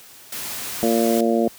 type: noise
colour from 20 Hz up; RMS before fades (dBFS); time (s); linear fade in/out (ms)
white; -30; 0.32-1.21; 5
type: harmonic tone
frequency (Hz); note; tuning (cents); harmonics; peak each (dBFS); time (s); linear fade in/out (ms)
115.1; A#2; -22; 2 / 3 / 4 / 5 / 6; -20 / -22 / -23 / -24 / -25; 0.83-1.48; 0
effects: white hiss -45 dBFS RMS until 1.58 s + high-pass 60 Hz 12 dB/octave